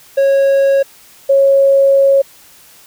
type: tone pair in turn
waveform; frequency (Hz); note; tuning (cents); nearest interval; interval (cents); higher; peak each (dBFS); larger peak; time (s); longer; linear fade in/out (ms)
triangle / sine; 549 / 549; C#5 / C#5; -17 / -17; unison; 0; neither; -6; neither; 0.17-0.83 / 1.29-2.22; second; 10
effects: white hiss -43 dBFS RMS until 2.86 s